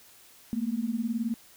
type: beating tone pair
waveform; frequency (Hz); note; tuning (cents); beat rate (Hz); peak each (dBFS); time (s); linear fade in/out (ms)
sine; 220 / 239; A3 / A#3; 0 / +43; 19; -30; 0.53-1.34; 0
effects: white hiss -55 dBFS RMS until 1.56 s